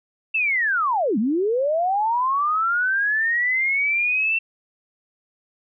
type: linear two-way sweep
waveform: sine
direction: down then up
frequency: 2700 to 196 to 2700 Hz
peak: -18 dBFS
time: 0.34-4.39 s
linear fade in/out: 10 ms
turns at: 1.18 s
effects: none